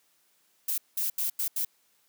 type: noise bursts at uneven times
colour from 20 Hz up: violet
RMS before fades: -29 dBFS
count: 5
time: 0.68-0.78 / 0.97-1.1 / 1.18-1.3 / 1.39-1.48 / 1.56-1.65 s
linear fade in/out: 5 ms
effects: white hiss -68 dBFS RMS until 2.08 s + high-pass 150 Hz 12 dB/octave